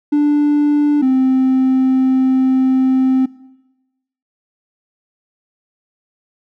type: tone pair in turn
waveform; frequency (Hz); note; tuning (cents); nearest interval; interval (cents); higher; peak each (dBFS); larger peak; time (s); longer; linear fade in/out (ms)
triangle; 293.7 / 261.1; D4 / C4; 0 / -3; major second; 203; first; -7; neither; 0.12-1.02 / 1.02-3.26; second; 10
effects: noise-tail reverb RT60 1.0 s tail -22 dB re dry + tanh soft clip ceiling -5 dBFS